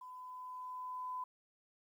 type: tone with level ramp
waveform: sine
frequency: 1008 Hz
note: B5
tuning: 35 cents sharp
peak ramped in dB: -48 to -38 dBFS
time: 0.01-1.24 s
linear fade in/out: 5 ms
effects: 12-bit